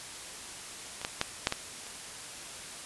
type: clicks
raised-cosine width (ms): 0.2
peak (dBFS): -22 / -13 / -9 / -7 / -12 / -28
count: 6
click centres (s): 1.015 / 1.049 / 1.214 / 1.471 / 1.524 / 1.867
effects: white hiss -43 dBFS RMS until 2.85 s + resampled to 24000 Hz